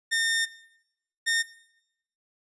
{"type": "tone pair in turn", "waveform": "sawtooth", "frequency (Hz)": [1820, 1828.9], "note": ["A#6", "A#6"], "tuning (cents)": [-42, -34], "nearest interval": "unison", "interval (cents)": 8, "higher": "second", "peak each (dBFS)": -19, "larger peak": "neither", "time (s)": [[0.11, 0.46], [1.26, 1.43]], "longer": "first", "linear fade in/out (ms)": 20, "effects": ["noise-tail reverb RT60 0.8 s tail -17 dB re dry", "resampled to 24000 Hz"]}